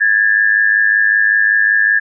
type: tone pair together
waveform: sine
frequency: 1654.7 / 1760 Hz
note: G#6 / A6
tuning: -7 / 0 cents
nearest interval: minor second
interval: 107 cents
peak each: -12 dBFS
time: 0-2 s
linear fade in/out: 20 ms
effects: none